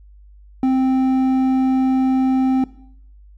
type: tone with hard clipping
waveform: sine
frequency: 261.6 Hz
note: C4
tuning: in tune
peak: -15 dBFS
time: 0.63-2.64 s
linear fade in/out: 2 ms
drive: 6 dB
effects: noise-tail reverb RT60 0.7 s tail -19 dB re dry + added 50 Hz sine -42 dBFS peak until 3.37 s